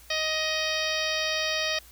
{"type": "harmonic tone with a mistuned harmonic", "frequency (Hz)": 626, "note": "D#5", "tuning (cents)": 10, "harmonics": [1, 2, 3, 4, 5, 6, 7, 8, 9], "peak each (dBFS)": [-32, -38, -32, -33, -34, -34, -36, -36, -37], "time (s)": [0.1, 1.79], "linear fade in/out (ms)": 5, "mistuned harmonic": 7, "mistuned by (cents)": 57, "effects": ["added 58 Hz sine -53 dBFS peak until 1.91 s", "white hiss -53 dBFS RMS until 1.91 s"]}